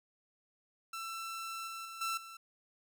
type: tone with level steps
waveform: sawtooth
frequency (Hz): 1338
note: E6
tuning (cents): +25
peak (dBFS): -36 / -38 / -41 / -30 / -44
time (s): 0.93-2.37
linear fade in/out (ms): 5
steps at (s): 1.67 / 1.85 / 2.01 / 2.17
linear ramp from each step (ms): 5
effects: none